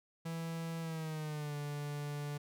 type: tone with pitch glide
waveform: 45% pulse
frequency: 164.81 to 145.98 Hz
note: E3 to D3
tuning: 0 to -10 cents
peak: -38 dBFS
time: 0.25-2.38 s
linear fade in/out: 10 ms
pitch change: -210 cents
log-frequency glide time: 0.81-1.55 s
effects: none